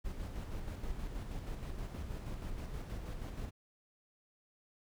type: noise with tremolo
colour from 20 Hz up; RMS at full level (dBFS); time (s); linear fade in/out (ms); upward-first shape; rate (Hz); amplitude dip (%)
brown; -40; 0.04-3.51; 20; square; 6.3; 35
effects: none